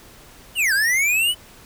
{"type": "linear two-way sweep", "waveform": "square", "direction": "down then up", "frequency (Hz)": [3027, 1526, 3027], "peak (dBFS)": -17, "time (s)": [0.55, 1.35], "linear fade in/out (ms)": 50, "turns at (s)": 0.73, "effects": ["pink hiss -46 dBFS RMS until 1.65 s"]}